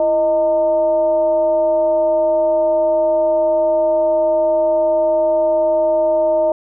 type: tone with frequency modulation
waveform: sine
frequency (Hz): 622.3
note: D#5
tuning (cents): 0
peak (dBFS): -12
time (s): 0-6.52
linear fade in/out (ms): 2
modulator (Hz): 287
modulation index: 0.46
effects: none